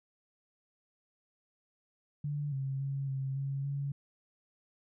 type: tone with pitch steps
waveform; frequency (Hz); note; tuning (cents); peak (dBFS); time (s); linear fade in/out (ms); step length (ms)
sine; 146 / 135.2 / 137.7 / 134.5 / 137.6 / 140.4; D3 / C#3 / C#3 / C3 / C#3 / C#3; -10 / -43 / -11 / +48 / -12 / +22; -32; 2.24-3.92; 5; 280
effects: none